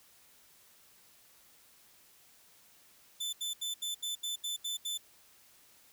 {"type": "tone bursts", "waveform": "sawtooth", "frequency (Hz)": 3520, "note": "A7", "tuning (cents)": 0, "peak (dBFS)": -31, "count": 9, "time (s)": [3.2, 4.978], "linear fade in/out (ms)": 10, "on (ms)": 130, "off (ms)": 76, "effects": ["white hiss -62 dBFS RMS until 5.92 s"]}